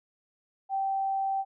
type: tone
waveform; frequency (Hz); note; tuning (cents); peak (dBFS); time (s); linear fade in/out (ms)
sine; 778; G5; -13; -26; 0.69-1.45; 50
effects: none